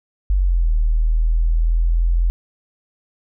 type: exponential two-way sweep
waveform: sine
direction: down then up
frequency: 49 to 39.09 to 42.86 Hz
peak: -13 dBFS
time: 0.3-2.3 s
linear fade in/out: 0 ms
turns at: 0.74 s
effects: none